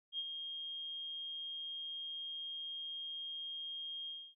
sine tone with ADSR envelope, 3232 Hz, G#7, 48 cents flat, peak -35 dBFS, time 0.12-4.35 s, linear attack 66 ms, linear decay 43 ms, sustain -6 dB, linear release 270 ms, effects none

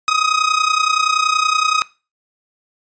sawtooth tone with amplitude modulation, 1258 Hz, D#6, 19 cents sharp, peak -7 dBFS, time 0.08-1.82 s, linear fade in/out 0 ms, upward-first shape sine, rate 30.6 Hz, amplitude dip 75%, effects noise-tail reverb RT60 0.3 s tail -20 dB re dry + resampled to 16000 Hz

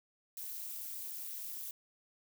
violet noise with amplitude modulation, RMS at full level -39 dBFS, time 0.37-1.71 s, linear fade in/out 2 ms, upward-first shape sine, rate 243 Hz, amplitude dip 95%, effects none

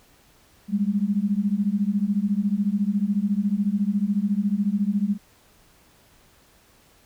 sine beating tone pair, 196 / 210 Hz, G3 / G#3, 0 / +19 cents, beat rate 14 Hz, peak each -23 dBFS, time 0.68-5.18 s, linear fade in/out 50 ms, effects pink hiss -57 dBFS RMS until 7.05 s

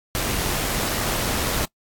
pink noise with amplitude modulation, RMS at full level -23 dBFS, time 0.15-1.65 s, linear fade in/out 0 ms, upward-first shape sine, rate 94.1 Hz, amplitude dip 25%, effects noise-tail reverb RT60 0.1 s tail -24 dB re dry + AAC 64 kbps

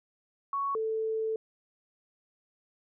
sine tone pair in turn, 1113 / 441.7 Hz, C#6 / A4, +7 / +7 cents, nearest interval octave + major third, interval 1600 cents, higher first, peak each -28 dBFS, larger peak neither, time 0.53-0.75 / 0.75-1.36 s, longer second, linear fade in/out 2 ms, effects none

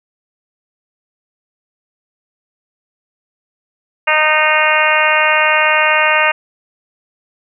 harmonic tone, 308.1 Hz, D#4, 17 cents flat, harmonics 2 / 3 / 4 / 5 / 6 / 7 / 8 / 9, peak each -18 / -18 / -18 / -18 / -18 / -18 / -18 / -18 dBFS, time 4.07-6.32 s, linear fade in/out 10 ms, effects none

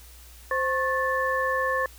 sine tone cluster, 522 / 1088 / 1754 Hz, C5 / C#6 / A6, -4 / -33 / -6 cents, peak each -27 dBFS, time 0.51-1.86 s, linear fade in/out 2 ms, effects added 60 Hz sine -47 dBFS peak until 1.98 s + white hiss -51 dBFS RMS until 1.98 s

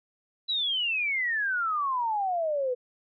sine exponential sweep, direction down, 3993 to 485.9 Hz, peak -25 dBFS, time 0.48-2.75 s, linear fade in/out 20 ms, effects none

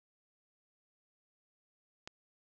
click, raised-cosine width 0.2 ms, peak -26 dBFS, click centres 2.075 s, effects 10-bit

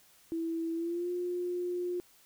sine tone with pitch glide, 329.6 to 355.3 Hz, E4 to F4, 0 to +30 cents, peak -31 dBFS, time 0.32-2 s, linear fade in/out 0 ms, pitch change +130 cents, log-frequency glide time 0.74-1.1 s, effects white hiss -62 dBFS RMS until 2.25 s

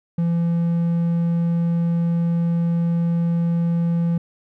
triangle tone, 169.3 Hz, E3, 46 cents sharp, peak -15 dBFS, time 0.18-4.18 s, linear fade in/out 5 ms, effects none

